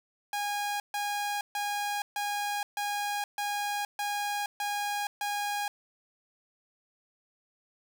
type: tone bursts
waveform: sawtooth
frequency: 820 Hz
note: G#5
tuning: 22 cents flat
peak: -26 dBFS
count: 9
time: 0.33-5.68 s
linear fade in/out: 2 ms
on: 470 ms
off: 140 ms
effects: none